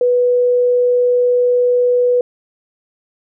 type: tone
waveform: sine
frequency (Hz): 491.8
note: B4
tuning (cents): -7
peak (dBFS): -10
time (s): 0.01-2.21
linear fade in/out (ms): 2
effects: none